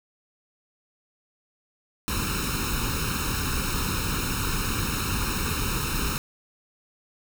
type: noise with comb filter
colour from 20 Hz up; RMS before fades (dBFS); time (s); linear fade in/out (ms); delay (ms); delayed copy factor
pink; -27; 2.08-6.18; 0; 0.75; +0.9
effects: none